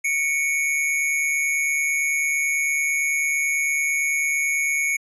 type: tone pair together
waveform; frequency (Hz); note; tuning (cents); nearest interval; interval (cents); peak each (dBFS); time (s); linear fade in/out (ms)
square; 2217 / 2366; C#7 / D7; 0 / +12; minor second; 112; -21 / -30; 0.04-4.97; 10
effects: resampled to 32000 Hz